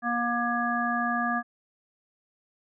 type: harmonic tone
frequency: 238.3 Hz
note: A#3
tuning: 38 cents sharp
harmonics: 1 / 3 / 5 / 7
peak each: -30 / -30 / -30 / -30 dBFS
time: 0.02-1.43 s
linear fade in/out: 50 ms
effects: none